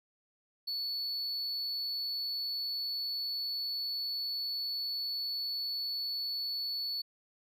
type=tone; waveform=triangle; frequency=4435 Hz; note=C#8; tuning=in tune; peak=-32 dBFS; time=0.67-7.02 s; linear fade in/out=10 ms; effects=none